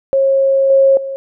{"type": "tone with level steps", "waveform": "sine", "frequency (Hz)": 542, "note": "C#5", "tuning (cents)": -39, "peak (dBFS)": [-9, -6, -20], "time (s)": [0.13, 1.16], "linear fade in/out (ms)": 0, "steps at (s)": [0.7, 0.97], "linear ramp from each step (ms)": 2, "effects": []}